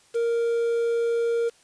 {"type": "tone with quantisation", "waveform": "triangle", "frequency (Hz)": 466.2, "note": "A#4", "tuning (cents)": 0, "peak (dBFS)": -19, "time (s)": [0.14, 1.5], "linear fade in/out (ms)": 20, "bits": 7, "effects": ["white hiss -58 dBFS RMS until 1.63 s", "resampled to 22050 Hz"]}